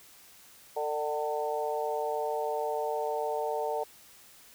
harmonic tone with a mistuned harmonic, 149.7 Hz, D3, 33 cents sharp, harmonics 3 / 4 / 5 / 6, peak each -33 / -34 / -35 / -36 dBFS, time 0.76-3.84 s, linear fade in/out 10 ms, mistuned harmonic 5, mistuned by +15 cents, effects white hiss -55 dBFS RMS until 4.54 s

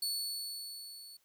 sawtooth tone with level ramp, 4435 Hz, C#8, in tune, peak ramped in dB -29 to -47 dBFS, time 0.02-1.17 s, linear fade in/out 5 ms, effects white hiss -73 dBFS RMS until 1.24 s

